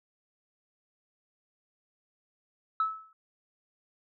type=tone with exponential decay; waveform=sine; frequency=1302 Hz; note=E6; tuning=22 cents flat; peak=-21 dBFS; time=2.8-3.13 s; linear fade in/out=2 ms; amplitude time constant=70 ms; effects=tanh soft clip ceiling -19 dBFS